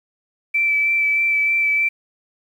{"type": "tone with vibrato", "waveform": "sine", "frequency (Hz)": 2323, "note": "D7", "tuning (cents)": -20, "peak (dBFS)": -15, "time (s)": [0.54, 1.89], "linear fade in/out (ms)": 10, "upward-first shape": "sine", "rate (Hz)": 3.2, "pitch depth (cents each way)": 15, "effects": ["8-bit"]}